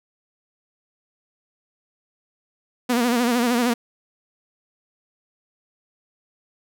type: tone with vibrato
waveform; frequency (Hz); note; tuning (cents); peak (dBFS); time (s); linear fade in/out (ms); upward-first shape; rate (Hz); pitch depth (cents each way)
sawtooth; 240.9; B3; -43; -14; 2.89-3.74; 10; sine; 13; 75
effects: none